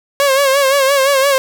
sawtooth tone with vibrato, 548 Hz, C#5, 20 cents flat, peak -6 dBFS, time 0.2-1.38 s, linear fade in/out 0 ms, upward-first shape sine, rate 5.8 Hz, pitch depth 68 cents each way, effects none

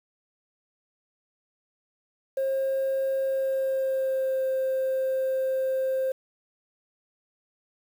sine tone with pitch glide, 536 to 526.2 Hz, C5 to C5, +42 to +10 cents, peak -22 dBFS, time 2.37-6.12 s, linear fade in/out 5 ms, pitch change -32 cents, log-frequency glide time 3.21-4.47 s, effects tanh soft clip ceiling -20 dBFS + 8-bit

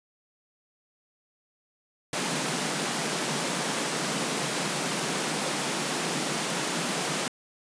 pink high-pass noise, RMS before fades -29 dBFS, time 2.13-7.28 s, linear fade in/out 2 ms, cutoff 140 Hz, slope 96 dB/octave, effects resampled to 22050 Hz

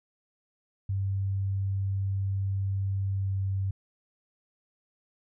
sine tone with pitch glide, 97.5 to 96.77 Hz, G2 to G2, -9 to -22 cents, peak -26 dBFS, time 0.89-3.71 s, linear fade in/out 5 ms, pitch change -13 cents, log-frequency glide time 3.12-3.35 s, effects none

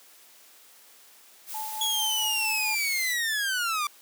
blue noise, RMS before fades -37 dBFS, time 1.46-3.16 s, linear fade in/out 50 ms
sine tone with tremolo, 867 Hz, A5, 26 cents flat, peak -32 dBFS, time 1.54-2.75 s, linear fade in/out 5 ms, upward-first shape sine, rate 4.5 Hz, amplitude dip 45%
sawtooth linear sweep, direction down, 3371 to 1159 Hz, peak -22 dBFS, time 1.81-3.87 s, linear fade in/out 2 ms
effects white hiss -54 dBFS RMS until 4.01 s + high-pass 300 Hz 12 dB/octave

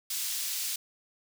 pink high-pass noise, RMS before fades -33 dBFS, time 0.1-0.76 s, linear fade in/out 5 ms, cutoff 4200 Hz, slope 12 dB/octave, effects none

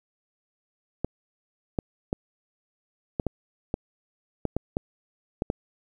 clicks, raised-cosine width 2 ms, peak -12 dBFS, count 11, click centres 1.046 / 1.788 / 2.129 / 3.198 / 3.267 / 3.741 / 4.453 / 4.566 / 4.769 / 5.421 / 5.501 s, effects 9-bit

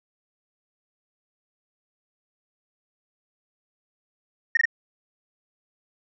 sine tone bursts, 1851 Hz, A#6, 13 cents flat, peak -14 dBFS, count 3, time 4.55-4.655 s, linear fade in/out 5 ms, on 21 ms, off 21 ms, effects tanh soft clip ceiling -13 dBFS

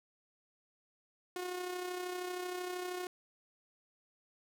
sawtooth tone with amplitude modulation, 361.4 Hz, F#4, 41 cents flat, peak -32 dBFS, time 1.36-3.07 s, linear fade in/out 2 ms, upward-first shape sine, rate 32.9 Hz, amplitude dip 45%, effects none

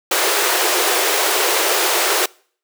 pink high-pass noise, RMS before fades -17 dBFS, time 0.11-2.26 s, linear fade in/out 5 ms, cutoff 340 Hz, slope 96 dB/octave, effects noise-tail reverb RT60 0.5 s tail -25 dB re dry

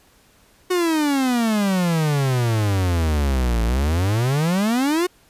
45% pulse exponential two-way sweep, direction down then up, 370 to 54.9 to 370 Hz, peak -17 dBFS, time 0.7-5.07 s, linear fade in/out 10 ms, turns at 3.63 s, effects pink hiss -55 dBFS RMS until 5.29 s + resampled to 32000 Hz

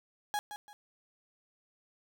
35% pulse tone with echo, 830 Hz, G#5, 1 cent flat, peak -29 dBFS, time 0.34-0.39 s, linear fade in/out 0 ms, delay 170 ms, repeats 2, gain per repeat -10 dB, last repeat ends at 0.73 s, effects none

